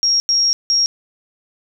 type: tone bursts at uneven times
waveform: sine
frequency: 5588 Hz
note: F8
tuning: in tune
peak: -12 dBFS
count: 3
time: 0.03-0.2 / 0.29-0.53 / 0.7-0.86 s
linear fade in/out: 0 ms
effects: none